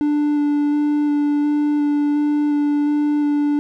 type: tone with vibrato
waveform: triangle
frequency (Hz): 293.7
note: D4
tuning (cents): 0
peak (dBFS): -13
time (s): 0.01-3.59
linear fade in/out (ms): 0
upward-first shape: square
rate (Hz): 1.4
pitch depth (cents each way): 9
effects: none